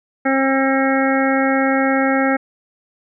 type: harmonic tone with a mistuned harmonic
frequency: 268.3 Hz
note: C4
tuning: 44 cents sharp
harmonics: 1 / 2 / 3 / 5 / 6 / 7 / 8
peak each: -17 / -20 / -22 / -24 / -25 / -25 / -26 dBFS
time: 0.25-2.37 s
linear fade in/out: 10 ms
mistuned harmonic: 8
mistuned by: +27 cents
effects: none

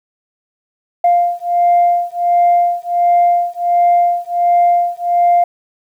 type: beating tone pair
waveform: sine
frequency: 698.5 / 699.9 Hz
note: F5 / F5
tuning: 0 / +4 cents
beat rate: 1.4 Hz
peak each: -12 dBFS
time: 1.04-5.44 s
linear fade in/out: 5 ms
effects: tanh soft clip ceiling -4 dBFS + 8-bit

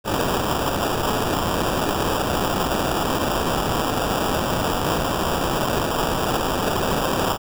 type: noise with sample-and-hold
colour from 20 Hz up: blue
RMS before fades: -22 dBFS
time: 0.04-7.38 s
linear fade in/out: 50 ms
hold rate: 2100 Hz
effects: none

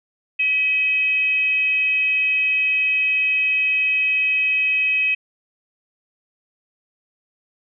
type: tone with frequency modulation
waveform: sine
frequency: 2543 Hz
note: D#7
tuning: 37 cents sharp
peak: -16 dBFS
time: 0.39-5.15 s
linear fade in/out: 10 ms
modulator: 572 Hz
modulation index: 0.23
effects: none

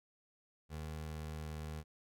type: tone with pitch glide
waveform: 25% pulse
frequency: 77.78 to 77.24 Hz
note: D#2 to D#2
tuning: 0 to -12 cents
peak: -38 dBFS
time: 0.69-1.84 s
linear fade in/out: 50 ms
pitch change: -12 cents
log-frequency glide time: 1.05-1.48 s
effects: none

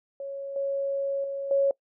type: tone with level steps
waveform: sine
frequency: 553 Hz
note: C#5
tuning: 4 cents flat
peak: -32 / -25 / -29 / -19 dBFS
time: 0.2-1.71 s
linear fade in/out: 2 ms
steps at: 0.56 / 1.24 / 1.51 s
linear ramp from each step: 2 ms
effects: noise-tail reverb RT60 0.1 s tail -23 dB re dry

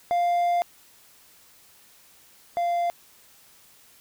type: tone pair in turn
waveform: triangle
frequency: 698.5 / 693.3 Hz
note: F5 / F5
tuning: 0 / -13 cents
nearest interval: unison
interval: 13 cents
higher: first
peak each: -18 / -20 dBFS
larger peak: first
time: 0.11-0.62 / 2.57-2.9 s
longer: first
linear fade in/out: 0 ms
effects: white hiss -55 dBFS RMS until 4 s

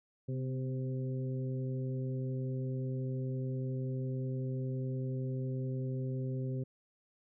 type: harmonic tone with a mistuned harmonic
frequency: 130.8 Hz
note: C3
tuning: in tune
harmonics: 1 / 2 / 3 / 4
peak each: -34 / -42 / -44 / -48 dBFS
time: 0.28-6.64 s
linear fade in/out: 10 ms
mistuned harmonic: 2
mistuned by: -38 cents
effects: none

